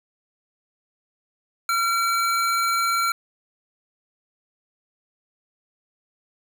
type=tone pair together; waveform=square; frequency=1368.8 / 2288 Hz; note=F6 / D7; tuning=-35 / -46 cents; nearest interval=major sixth; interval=889 cents; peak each=-21 / -29 dBFS; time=1.69-3.12 s; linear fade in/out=2 ms; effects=none